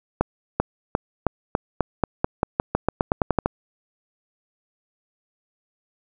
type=accelerating click train; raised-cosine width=1 ms; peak=-4 dBFS; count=18; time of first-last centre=0.21-3.46 s; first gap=390 ms; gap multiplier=0.9; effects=none